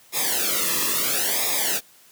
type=noise with flanger; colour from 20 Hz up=white; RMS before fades=-23 dBFS; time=0.12-1.81 s; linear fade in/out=50 ms; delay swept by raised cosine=0.67 to 1.36 ms; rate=0.74 Hz; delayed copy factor=-1; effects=white hiss -53 dBFS RMS until 2.11 s + high-pass 80 Hz 12 dB/octave